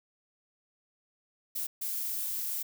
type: noise bursts at uneven times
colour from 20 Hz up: violet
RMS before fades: -34 dBFS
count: 2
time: 1.55-1.67 / 1.81-2.63 s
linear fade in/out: 10 ms
effects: none